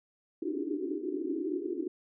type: band-pass noise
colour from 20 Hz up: pink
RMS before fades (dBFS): -34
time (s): 0.42-1.88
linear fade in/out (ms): 5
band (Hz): 280 to 400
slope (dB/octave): 96
effects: none